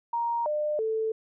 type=tone with pitch steps; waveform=sine; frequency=937 / 601 / 441.4 Hz; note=A#5 / D5 / A4; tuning=+9 / +40 / +5 cents; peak=-25 dBFS; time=0.13-1.12 s; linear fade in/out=5 ms; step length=330 ms; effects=none